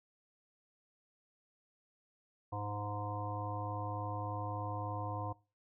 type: harmonic tone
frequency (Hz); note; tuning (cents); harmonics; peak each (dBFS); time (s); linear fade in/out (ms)
103.4; G#2; -7; 1 / 3 / 5 / 7 / 9 / 10; -40 / -48 / -47 / -44 / -45 / -45; 2.52-5.33; 10
effects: noise-tail reverb RT60 0.3 s tail -20 dB re dry